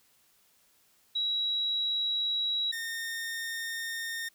sine / sawtooth tone pair in turn, 3879 / 1830.6 Hz, B7 / A#6, -32 / -32 cents, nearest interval octave + minor second, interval 1300 cents, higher first, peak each -27 / -30 dBFS, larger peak first, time 1.15-2.72 / 2.72-4.29 s, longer neither, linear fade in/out 10 ms, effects white hiss -66 dBFS RMS until 4.34 s

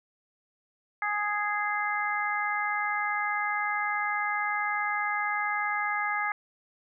harmonic tone, 415.3 Hz, G#4, in tune, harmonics 2 / 3 / 4 / 5, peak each -32 / -32 / -32 / -32 dBFS, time 1.02-6.32 s, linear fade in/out 2 ms, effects none

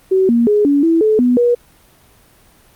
sine tone with pitch steps, 378.9 / 234.9 / 417 / 284.7 / 329.4 / 432.6 / 246.7 / 481.5 Hz, F#4 / A#3 / G#4 / C#4 / E4 / A4 / B3 / B4, +41 / +13 / +7 / +46 / -1 / -29 / -2 / -44 cents, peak -9 dBFS, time 0.11-1.55 s, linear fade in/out 10 ms, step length 180 ms, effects pink hiss -49 dBFS RMS until 2.75 s + Opus 32 kbps

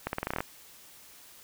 accelerating click train, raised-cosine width 0.5 ms, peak -15 dBFS, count 10, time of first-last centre 0.07-0.405 s, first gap 61 ms, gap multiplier 0.87, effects white hiss -53 dBFS RMS until 1.43 s

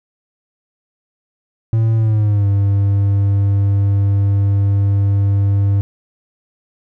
triangle tone with pitch glide, 112.6 to 99.74 Hz, A2 to G2, +40 to +30 cents, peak -9 dBFS, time 1.73-5.81 s, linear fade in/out 0 ms, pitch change -210 cents, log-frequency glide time 1.96-2.47 s, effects none

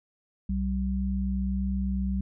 sine tone pair together, 64.2 / 192.5 Hz, C2 / G3, -32 / -31 cents, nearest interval octave + perfect fifth, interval 1901 cents, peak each -28 dBFS, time 0.49-2.21 s, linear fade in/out 5 ms, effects none

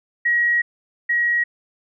sine tone pair in turn, 1902 / 1902 Hz, A#6 / A#6, +34 / +34 cents, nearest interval unison, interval 0 cents, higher neither, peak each -15 / -16 dBFS, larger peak first, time 0.25-0.62 / 1.09-1.44 s, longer first, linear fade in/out 10 ms, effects none

